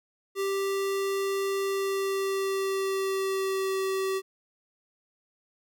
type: tone with pitch glide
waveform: square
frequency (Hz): 392 to 383.7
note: G4 to G4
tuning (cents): 0 to -37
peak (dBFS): -27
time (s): 0.35-4.22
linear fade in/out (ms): 50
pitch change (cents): -37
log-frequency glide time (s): 1.6-3.81
effects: none